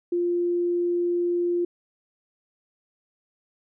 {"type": "tone", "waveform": "sine", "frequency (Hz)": 349.2, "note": "F4", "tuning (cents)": 0, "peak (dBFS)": -21, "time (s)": [0.12, 1.65], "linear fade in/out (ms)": 5, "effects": []}